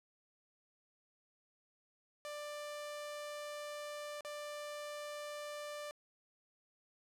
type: tone with dropouts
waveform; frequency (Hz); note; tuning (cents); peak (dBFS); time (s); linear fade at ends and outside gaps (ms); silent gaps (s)
sawtooth; 591; D5; +11; -39; 2.25-5.91; 0; 4.208-4.248
effects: low-pass 12000 Hz 12 dB/octave